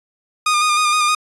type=tone with vibrato; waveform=sawtooth; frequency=1222 Hz; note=D#6; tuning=32 cents flat; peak=-10 dBFS; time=0.46-1.15 s; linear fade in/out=5 ms; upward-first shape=square; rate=6.4 Hz; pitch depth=23 cents each way; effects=resampled to 24000 Hz